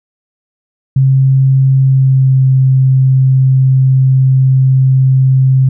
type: tone with pitch glide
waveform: sine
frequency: 133.7 to 131.86 Hz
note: C3 to C3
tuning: +38 to +14 cents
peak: -5 dBFS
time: 0.96-5.69 s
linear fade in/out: 5 ms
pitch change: -24 cents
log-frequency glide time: 1.78-2.46 s
effects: none